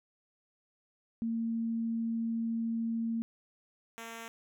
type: tone pair in turn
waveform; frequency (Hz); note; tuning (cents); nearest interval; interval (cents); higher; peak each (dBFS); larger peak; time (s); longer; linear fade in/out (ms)
sine / 5% pulse; 228.4 / 228.4; A#3 / A#3; -35 / -35; unison; 0; neither; -30 / -31; first; 1.22-3.22 / 3.98-4.28; first; 0
effects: none